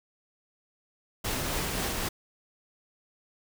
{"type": "noise with tremolo", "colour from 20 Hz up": "pink", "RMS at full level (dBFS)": -30, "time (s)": [1.24, 2.09], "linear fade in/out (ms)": 10, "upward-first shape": "triangle", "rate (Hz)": 3.8, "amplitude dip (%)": 25, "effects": []}